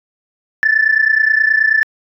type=tone pair together; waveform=sine; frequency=1739.6 / 1769 Hz; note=A6 / A6; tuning=-20 / +9 cents; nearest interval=unison; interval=29 cents; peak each=-12 dBFS; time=0.63-1.83 s; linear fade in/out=0 ms; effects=tanh soft clip ceiling -3 dBFS